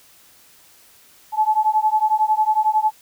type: beating tone pair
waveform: sine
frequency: 857 / 868 Hz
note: A5 / A5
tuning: -46 / -24 cents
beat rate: 11 Hz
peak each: -18 dBFS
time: 1.32-2.92 s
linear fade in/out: 50 ms
effects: white hiss -51 dBFS RMS until 3.01 s